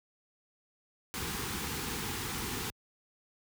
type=band-stop noise; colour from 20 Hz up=pink; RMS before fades=-36 dBFS; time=1.14-2.7 s; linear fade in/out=0 ms; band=490 to 760 Hz; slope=96 dB/octave; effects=high-pass 60 Hz 12 dB/octave